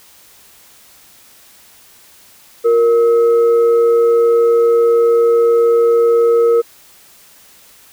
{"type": "tone with frequency modulation", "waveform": "sine", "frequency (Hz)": 466.4, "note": "A#4", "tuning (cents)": 1, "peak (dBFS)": -8, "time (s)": [2.64, 6.62], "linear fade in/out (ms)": 20, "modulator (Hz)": 820, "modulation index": 0.31, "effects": ["white hiss -45 dBFS RMS until 7.92 s"]}